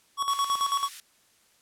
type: tone with tremolo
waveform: square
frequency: 1118 Hz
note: C#6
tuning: 14 cents sharp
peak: -23 dBFS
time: 0.17-0.89 s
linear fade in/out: 50 ms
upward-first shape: square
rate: 9.1 Hz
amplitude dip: 65%
type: high-pass noise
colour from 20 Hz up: white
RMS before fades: -42 dBFS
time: 0.29-1 s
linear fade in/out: 0 ms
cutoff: 1400 Hz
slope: 24 dB/octave
effects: white hiss -63 dBFS RMS until 1.61 s + low-pass 11000 Hz 12 dB/octave